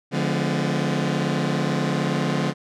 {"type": "chord", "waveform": "sawtooth", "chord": "D diminished seventh", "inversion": "none", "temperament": "just", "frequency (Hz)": [146.83, 176.2, 211.4, 253.7], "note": ["D3", "F3", "Ab3", "Cb4"], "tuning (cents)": [0, 16, 31, 47], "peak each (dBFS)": [-21, -22, -24, -24], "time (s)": [0.11, 2.54], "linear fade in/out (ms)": 50, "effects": ["low-pass 6000 Hz 12 dB/octave"]}